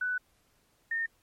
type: tone pair in turn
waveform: sine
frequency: 1491 / 1827.1 Hz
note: F#6 / A#6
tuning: +13 / -35 cents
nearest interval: major third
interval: 352 cents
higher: second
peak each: -28 dBFS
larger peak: neither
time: 0.01-0.18 / 0.91-1.06 s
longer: first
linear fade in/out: 5 ms
effects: pink hiss -69 dBFS RMS until 1.22 s + MP3 64 kbps